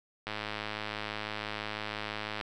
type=click train; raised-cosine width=0.3 ms; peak=-19 dBFS; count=228; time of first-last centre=0.27-2.412 s; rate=106 Hz; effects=none